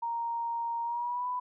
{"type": "tone with pitch glide", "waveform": "sine", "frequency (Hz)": [932.3, 993.5], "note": ["A#5", "B5"], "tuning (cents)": [0, 10], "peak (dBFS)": -30, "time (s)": [0.02, 1.4], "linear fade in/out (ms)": 10, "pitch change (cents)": 110, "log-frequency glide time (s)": [0.83, 1.27], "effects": []}